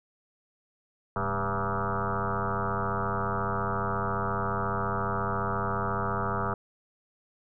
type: tone with frequency modulation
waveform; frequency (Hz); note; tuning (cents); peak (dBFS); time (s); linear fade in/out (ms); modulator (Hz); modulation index
sine; 678; E5; +49; -26; 1.16-6.54; 2; 94.4; 7.5
effects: none